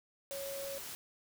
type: tone in noise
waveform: sine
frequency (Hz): 553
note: C#5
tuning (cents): -4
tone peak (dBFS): -40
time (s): 0.31-0.78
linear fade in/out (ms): 0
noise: white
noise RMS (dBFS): -45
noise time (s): 0.31-0.95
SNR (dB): +2
effects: none